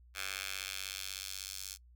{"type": "tone with high-pass filter sweep", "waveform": "10% pulse", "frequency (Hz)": 96.3, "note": "G2", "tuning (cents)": -30, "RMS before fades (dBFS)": -42, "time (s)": [0.14, 1.78], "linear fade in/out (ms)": 50, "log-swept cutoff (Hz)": [1900, 5400], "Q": 1.1, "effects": ["noise-tail reverb RT60 0.1 s tail -23 dB re dry", "added 60 Hz sine -57 dBFS peak until 1.95 s"]}